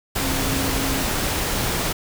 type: tone in noise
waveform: sine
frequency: 269.1 Hz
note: C4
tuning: 49 cents sharp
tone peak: -27 dBFS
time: 0.2-1.04 s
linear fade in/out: 10 ms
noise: pink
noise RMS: -23 dBFS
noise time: 0.15-1.93 s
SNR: -7 dB
effects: none